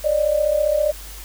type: tone pair together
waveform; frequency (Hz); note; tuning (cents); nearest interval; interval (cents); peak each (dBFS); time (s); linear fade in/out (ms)
sine; 572 / 607; D5 / D#5; -46 / -43; minor second; 103; -21 / -17; 0.04-0.92; 10
effects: added 50 Hz sine -36 dBFS peak until 1.24 s + white hiss -39 dBFS RMS until 1.24 s